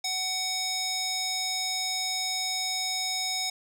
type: tone with band-pass filter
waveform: square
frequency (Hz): 750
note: F#5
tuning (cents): +23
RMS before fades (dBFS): -30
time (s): 0.04-3.5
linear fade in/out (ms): 5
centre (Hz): 5300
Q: 1.9
effects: none